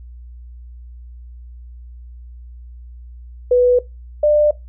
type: tone pair in turn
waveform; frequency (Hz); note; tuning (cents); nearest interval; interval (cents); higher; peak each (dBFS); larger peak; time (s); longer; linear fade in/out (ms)
sine; 493.9 / 596.9; B4 / D5; 0 / +28; minor third; 328; second; -9 / -10; first; 3.51-3.79 / 4.23-4.51; neither; 5
effects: noise-tail reverb RT60 0.2 s tail -19 dB re dry + added 60 Hz sine -34 dBFS peak until 4.68 s